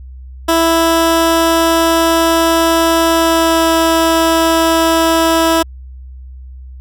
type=tone with pitch glide; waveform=15% pulse; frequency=330 to 327.7 Hz; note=E4 to E4; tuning=+2 to -10 cents; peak=-3 dBFS; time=0.48-5.63 s; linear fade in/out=10 ms; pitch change=-12 cents; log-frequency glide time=3.07-3.68 s; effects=added 64 Hz sine -29 dBFS peak until 6.8 s